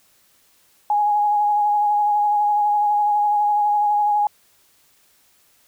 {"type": "tone with vibrato", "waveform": "sine", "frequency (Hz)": 831, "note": "G#5", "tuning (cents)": 1, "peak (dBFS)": -15, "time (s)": [0.9, 4.27], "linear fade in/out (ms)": 2, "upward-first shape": "sine", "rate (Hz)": 12, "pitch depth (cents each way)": 20, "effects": ["white hiss -58 dBFS RMS until 5.67 s"]}